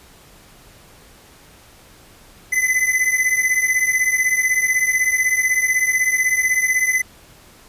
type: beating tone pair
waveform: square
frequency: 2011 / 2027 Hz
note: B6 / B6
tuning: +31 / +45 cents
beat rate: 16 Hz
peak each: -21 / -18 dBFS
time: 2.52-7.02 s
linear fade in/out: 10 ms
effects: pink hiss -47 dBFS RMS until 7.68 s + resampled to 32000 Hz